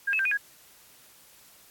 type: tone with pitch steps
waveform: sine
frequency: 1615 / 2594 / 1572 / 2471 / 1651 Hz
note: G#6 / E7 / G6 / D#7 / G#6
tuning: -49 / -28 / +4 / -13 / -11 cents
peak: -23 dBFS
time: 0.07-0.375 s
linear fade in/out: 10 ms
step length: 61 ms
effects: white hiss -55 dBFS RMS until 1.7 s + AAC 64 kbps